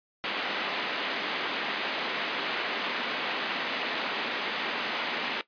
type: band-pass noise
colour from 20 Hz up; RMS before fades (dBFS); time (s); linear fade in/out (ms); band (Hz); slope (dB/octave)
white; -32; 0.24-5.41; 0; 210 to 3400; 24
effects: noise-tail reverb RT60 0.1 s tail -17 dB re dry + resampled to 11025 Hz